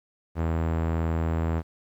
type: tone with low-pass filter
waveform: sawtooth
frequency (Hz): 81.7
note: E2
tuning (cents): -15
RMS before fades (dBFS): -26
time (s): 0.35-1.63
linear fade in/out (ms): 50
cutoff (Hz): 1500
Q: 0.72
effects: 10-bit